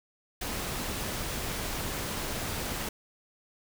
pink noise, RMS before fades -34 dBFS, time 0.41-2.89 s, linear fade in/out 5 ms, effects none

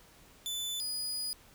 sawtooth tone pair in turn, 3500 / 4950 Hz, A7 / D#8, -10 / -10 cents, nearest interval tritone, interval 600 cents, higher second, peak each -31 / -31 dBFS, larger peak neither, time 0.46-0.8 / 0.8-1.33 s, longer second, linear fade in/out 0 ms, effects pink hiss -59 dBFS RMS until 1.54 s

